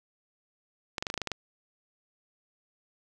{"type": "clicks", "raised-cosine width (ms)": 0.2, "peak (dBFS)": -14, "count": 9, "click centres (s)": [0.982, 1.025, 1.068, 1.101, 1.141, 1.177, 1.217, 1.273, 1.317], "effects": []}